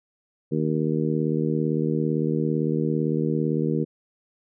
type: harmonic tone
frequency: 77.78 Hz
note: D#2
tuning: in tune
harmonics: 2 / 3 / 4 / 5 / 6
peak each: -25 / -27 / -28 / -29 / -30 dBFS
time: 0.51-3.85 s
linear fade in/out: 20 ms
effects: none